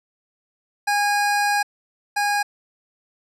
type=tone pair in turn; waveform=25% pulse; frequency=820 / 820 Hz; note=G#5 / G#5; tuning=-22 / -22 cents; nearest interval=unison; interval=0 cents; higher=neither; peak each=-14 / -15 dBFS; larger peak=first; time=0.87-1.63 / 2.16-2.43 s; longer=first; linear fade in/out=10 ms; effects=low-pass 11000 Hz 12 dB/octave